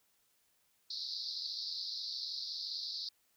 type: band-pass noise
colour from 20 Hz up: white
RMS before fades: -41 dBFS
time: 0.9-3.09 s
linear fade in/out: 5 ms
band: 3900 to 5100 Hz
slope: 96 dB/octave
effects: white hiss -74 dBFS RMS until 3.36 s